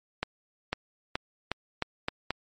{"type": "accelerating click train", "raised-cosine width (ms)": 0.3, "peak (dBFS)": -12, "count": 7, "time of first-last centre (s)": [0.23, 2.306], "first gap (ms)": 500, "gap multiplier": 0.85, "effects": ["MP3 48 kbps"]}